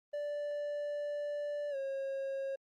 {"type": "tone with pitch glide", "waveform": "triangle", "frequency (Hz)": [585, 542.7], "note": ["D5", "C#5"], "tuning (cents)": [-7, -37], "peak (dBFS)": -33, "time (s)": [0.13, 2.56], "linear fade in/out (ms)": 10, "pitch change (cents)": -130, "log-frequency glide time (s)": [1.7, 1.76], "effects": ["Opus 32 kbps"]}